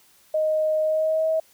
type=tone with pitch glide; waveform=sine; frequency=622.3 to 639.1 Hz; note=D#5 to D#5; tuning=0 to +46 cents; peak=-19 dBFS; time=0.34-1.4 s; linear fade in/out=5 ms; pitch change=+46 cents; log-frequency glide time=0.83-1.29 s; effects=white hiss -57 dBFS RMS until 1.53 s